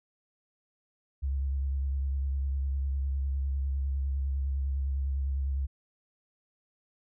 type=tone with vibrato; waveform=sine; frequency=68.2 Hz; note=C#2; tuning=28 cents flat; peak=-27 dBFS; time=1.22-5.67 s; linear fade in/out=20 ms; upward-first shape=sine; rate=9.9 Hz; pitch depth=35 cents each way; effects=none